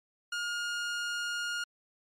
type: tone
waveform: sawtooth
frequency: 1423 Hz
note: F6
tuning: 32 cents sharp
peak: -28 dBFS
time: 0.32-1.64 s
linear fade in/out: 5 ms
effects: low-pass 7000 Hz 12 dB/octave + MP3 64 kbps